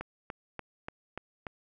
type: click train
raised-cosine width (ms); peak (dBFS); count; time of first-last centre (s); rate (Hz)
0.5; -22; 6; 0.01-1.468; 3.43
effects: none